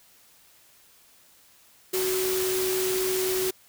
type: tone in noise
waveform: sine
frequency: 373.6 Hz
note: F#4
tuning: 17 cents sharp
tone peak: -25 dBFS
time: 1.93-3.51 s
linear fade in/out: 10 ms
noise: white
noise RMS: -30 dBFS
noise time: 1.93-3.51 s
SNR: +2 dB
effects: white hiss -57 dBFS RMS until 3.68 s